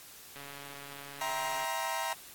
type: click train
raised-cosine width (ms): 0.3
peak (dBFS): -30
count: 182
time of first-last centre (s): 0.36-1.644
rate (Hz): 141
type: chord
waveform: sawtooth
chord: C dominant seventh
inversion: first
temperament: just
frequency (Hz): 654.1 / 784.9 / 941.9 / 1046.5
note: E5 / G5 / Bb5 / C6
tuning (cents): -14 / +2 / +18 / 0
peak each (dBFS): -35 / -35 / -31 / -36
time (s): 1.21-2.13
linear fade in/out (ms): 2
effects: white hiss -51 dBFS RMS until 2.34 s + AAC 64 kbps